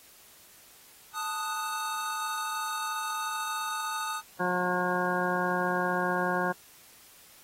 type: chord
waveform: square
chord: D# diminished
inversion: second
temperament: equal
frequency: 880 / 1244.5 / 1480 Hz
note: A5 / D#6 / F#6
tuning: 0 / 0 / 0 cents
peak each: -37 / -34 / -40 dBFS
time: 1.13-4.22 s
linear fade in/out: 50 ms
type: harmonic tone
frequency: 180 Hz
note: F#3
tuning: 47 cents flat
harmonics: 1 / 2 / 3 / 4 / 5 / 6 / 8 / 9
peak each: -34 / -34 / -34 / -34 / -34 / -34 / -34 / -34 dBFS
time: 4.39-6.53 s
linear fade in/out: 20 ms
effects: white hiss -55 dBFS RMS until 7.43 s + AAC 48 kbps